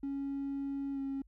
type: tone with pitch glide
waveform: triangle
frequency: 277.2 to 272.8 Hz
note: C#4 to C#4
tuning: 0 to -28 cents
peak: -31 dBFS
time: 0.03-1.22 s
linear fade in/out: 5 ms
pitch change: -28 cents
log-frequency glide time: 0.93-0.99 s
effects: tanh soft clip ceiling -30 dBFS + added 50 Hz sine -59 dBFS peak until 1.27 s